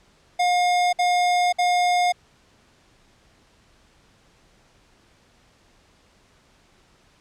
square tone bursts, 714 Hz, F5, 38 cents sharp, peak -18 dBFS, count 3, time 0.39-2.124 s, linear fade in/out 10 ms, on 540 ms, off 57 ms, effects pink hiss -58 dBFS RMS until 7.2 s + low-pass 7000 Hz 12 dB/octave

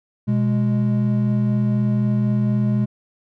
triangle tone pair together, 123.47 / 207.5 Hz, B2 / G#3, 0 / -1 cents, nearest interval major sixth, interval 899 cents, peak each -17 dBFS, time 0.27-2.86 s, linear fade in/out 20 ms, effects none

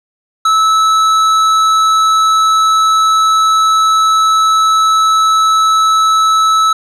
sine tone with tanh clipping, 1305 Hz, E6, 18 cents flat, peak -9 dBFS, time 0.45-6.73 s, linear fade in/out 5 ms, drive 12 dB, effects none

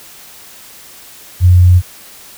sine tone, 89.6 Hz, F2, 45 cents sharp, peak -3 dBFS, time 1.4-1.82 s, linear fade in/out 50 ms, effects white hiss -37 dBFS RMS until 2.37 s

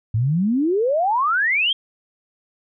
sine exponential sweep, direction up, 103.83 to 3283 Hz, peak -16 dBFS, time 0.14-1.73 s, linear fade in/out 5 ms, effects none

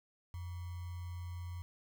sine tone with sample-and-hold, 87.9 Hz, F2, 12 cents sharp, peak -40 dBFS, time 0.34-1.62 s, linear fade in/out 0 ms, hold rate 1050 Hz, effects none

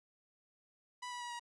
sawtooth tone with pitch steps, 987.8 / 976.5 / 965.2 / 954.2 Hz, B5 / B5 / B5 / A#5, 0 / -20 / -40 / +40 cents, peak -38 dBFS, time 1.02-1.396 s, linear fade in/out 10 ms, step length 94 ms, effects resampled to 22050 Hz

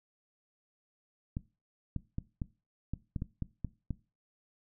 clicks, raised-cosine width 5 ms, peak -22 dBFS, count 10, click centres 1.369 / 1.963 / 2.184 / 2.418 / 2.936 / 3.162 / 3.221 / 3.423 / 3.647 / 3.907 s, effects noise-tail reverb RT60 0.3 s tail -19 dB re dry

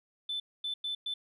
sine tone bursts at uneven times, 3520 Hz, A7, in tune, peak -31 dBFS, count 4, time 0.29-0.4 / 0.64-0.74 / 0.84-0.95 / 1.06-1.14 s, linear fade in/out 5 ms, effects tanh soft clip ceiling -28 dBFS

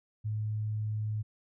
sine tone, 107.3 Hz, A2, 43 cents flat, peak -30 dBFS, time 0.24-1.23 s, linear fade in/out 20 ms, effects none

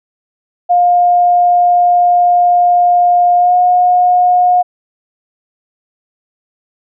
sine tone with pitch glide, 708 to 719.5 Hz, F5 to F#5, +23 to -49 cents, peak -6 dBFS, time 0.69-4.63 s, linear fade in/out 20 ms, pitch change +28 cents, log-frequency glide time 3.37-3.55 s, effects none

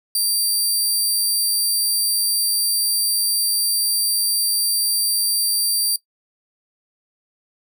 15% pulse tone, 4699 Hz, D8, in tune, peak -11 dBFS, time 0.15-5.96 s, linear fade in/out 2 ms, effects noise-tail reverb RT60 0.1 s tail -17 dB re dry

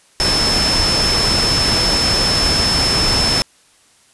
sine tone in noise, 5274 Hz, E8, in tune, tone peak -15 dBFS, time 0.2-3.42 s, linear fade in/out 0 ms, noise pink, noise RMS -18 dBFS, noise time 0.2-3.42 s, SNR 0 dB, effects white hiss -52 dBFS RMS until 4.13 s + resampled to 24000 Hz

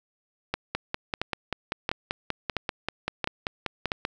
two click trains, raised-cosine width 0.3 ms, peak -11 / -10 dBFS, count 18 / 6, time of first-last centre 0.75-4.051 / 0.54-3.918 s, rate 5.15 / 1.48 Hz, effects none

